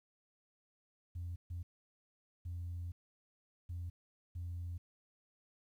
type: tone bursts at uneven times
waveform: sine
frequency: 86.8 Hz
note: F2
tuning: 10 cents flat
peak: -38 dBFS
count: 5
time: 1.15-1.36 / 1.5-1.63 / 2.45-2.92 / 3.69-3.9 / 4.35-4.78 s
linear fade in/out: 10 ms
effects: tanh soft clip ceiling -36 dBFS + 12-bit